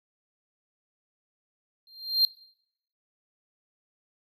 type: tone with exponential growth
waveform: triangle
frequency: 4186 Hz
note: C8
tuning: in tune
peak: -14 dBFS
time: 1.87-2.25 s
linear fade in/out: 1 ms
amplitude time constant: 82 ms
effects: noise-tail reverb RT60 0.7 s tail -21 dB re dry